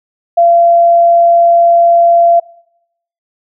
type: tone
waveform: sine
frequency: 684 Hz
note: F5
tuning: 36 cents flat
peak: -4 dBFS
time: 0.37-2.4 s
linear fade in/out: 10 ms
effects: noise-tail reverb RT60 0.8 s tail -23 dB re dry